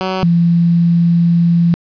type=tone pair in turn; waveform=10% pulse / sine; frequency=187.7 / 170.31 Hz; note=F#3 / F3; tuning=+25 / -43 cents; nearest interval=major second; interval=168 cents; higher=first; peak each=-8 dBFS; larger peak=neither; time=0.01-0.23 / 0.23-1.74 s; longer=second; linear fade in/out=0 ms; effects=resampled to 11025 Hz + 7-bit